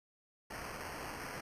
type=noise with sample-and-hold; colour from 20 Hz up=white; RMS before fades=-44 dBFS; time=0.5-1.41 s; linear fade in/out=10 ms; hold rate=3675 Hz; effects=resampled to 32000 Hz